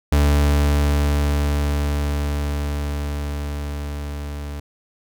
40% pulse tone with level ramp, 72.5 Hz, D2, 22 cents flat, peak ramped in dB -12 to -27 dBFS, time 0.12-4.6 s, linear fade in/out 5 ms, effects none

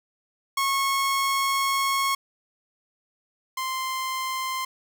sawtooth tone pair in turn, 1094 / 1044.6 Hz, C#6 / C6, -23 / -3 cents, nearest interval minor second, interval 80 cents, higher first, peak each -18 / -23 dBFS, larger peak first, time 0.57-2.15 / 3.57-4.65 s, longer first, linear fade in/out 5 ms, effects none

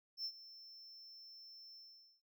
triangle tone with ADSR envelope, 5340 Hz, E8, 22 cents sharp, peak -35 dBFS, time 0.17-2.22 s, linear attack 78 ms, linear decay 66 ms, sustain -17 dB, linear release 460 ms, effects noise-tail reverb RT60 0.1 s tail -19 dB re dry + tanh soft clip ceiling -34 dBFS

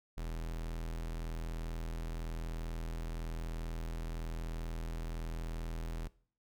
45% pulse tone, 41.02 Hz, E1, 8 cents flat, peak -37 dBFS, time 0.17-6.08 s, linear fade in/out 10 ms, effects noise-tail reverb RT60 0.5 s tail -21 dB re dry

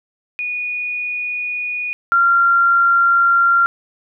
sine tone pair in turn, 2461 / 1381.2 Hz, D#7 / F6, -20 / -20 cents, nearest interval minor seventh, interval 1000 cents, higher first, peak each -20 / -10 dBFS, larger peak second, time 0.39-1.93 / 2.12-3.66 s, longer neither, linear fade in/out 0 ms, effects none

